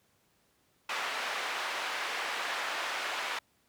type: band-pass noise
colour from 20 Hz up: white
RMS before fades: -35 dBFS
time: 0.89-3.39 s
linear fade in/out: 5 ms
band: 660 to 2300 Hz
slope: 12 dB/octave
effects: pink hiss -70 dBFS RMS until 3.68 s + high-pass 80 Hz 12 dB/octave